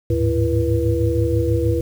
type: tone cluster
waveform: sine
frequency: 75.9 / 103.4 / 109.7 / 335.4 / 483.5 Hz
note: D#2 / G#2 / A2 / E4 / B4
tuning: -42 / -7 / -5 / +30 / -37 cents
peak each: -22 dBFS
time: 0.1-1.81 s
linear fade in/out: 5 ms
effects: 7-bit